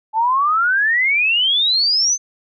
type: exponential sweep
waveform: sine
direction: up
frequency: 857 to 6290 Hz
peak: -13 dBFS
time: 0.13-2.18 s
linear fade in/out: 50 ms
effects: none